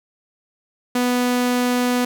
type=tone; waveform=sawtooth; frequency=246.9 Hz; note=B3; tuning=in tune; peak=-13 dBFS; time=0.95-2.05 s; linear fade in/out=5 ms; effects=none